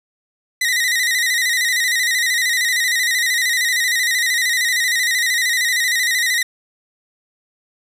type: tone with vibrato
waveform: sawtooth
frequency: 1937 Hz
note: B6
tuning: 34 cents flat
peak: -12 dBFS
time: 0.61-6.43 s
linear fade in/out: 5 ms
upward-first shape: square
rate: 13 Hz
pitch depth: 61 cents each way
effects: resampled to 32000 Hz + 9-bit